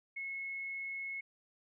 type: tone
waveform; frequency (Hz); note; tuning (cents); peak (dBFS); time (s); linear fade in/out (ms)
sine; 2182; C#7; -28; -38; 0.16-1.21; 10
effects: none